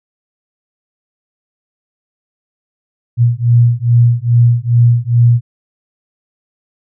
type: beating tone pair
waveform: sine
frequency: 118 / 120.4 Hz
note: A#2 / B2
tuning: +22 / -44 cents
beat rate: 2.4 Hz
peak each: -10 dBFS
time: 3.17-5.41 s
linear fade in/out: 50 ms
effects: none